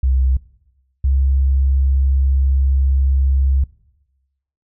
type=tone pair in turn; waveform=sine; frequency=65 / 67.35 Hz; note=C2 / C#2; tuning=-11 / -49 cents; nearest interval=minor second; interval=62 cents; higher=second; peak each=-12 dBFS; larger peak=neither; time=0.03-0.37 / 1.04-3.64 s; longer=second; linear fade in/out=5 ms; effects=noise-tail reverb RT60 1.0 s tail -20 dB re dry